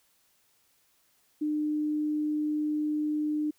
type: tone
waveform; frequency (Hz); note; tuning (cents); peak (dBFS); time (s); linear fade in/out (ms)
sine; 301.8; D4; +47; -26; 1.41-3.51; 10
effects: white hiss -68 dBFS RMS until 3.58 s